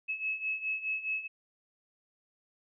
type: beating tone pair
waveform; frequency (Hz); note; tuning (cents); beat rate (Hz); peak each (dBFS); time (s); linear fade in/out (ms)
sine; 2582 / 2586.8; E7 / E7; -37 / -33; 4.8; -37 / -33; 0.08-1.28; 20
effects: none